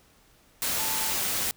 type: tone in noise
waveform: sine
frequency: 880 Hz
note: A5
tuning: in tune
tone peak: -37 dBFS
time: 0.79-1.12 s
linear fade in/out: 0 ms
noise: white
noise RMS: -28 dBFS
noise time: 0.62-1.51 s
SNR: -12 dB
effects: pink hiss -60 dBFS RMS until 1.56 s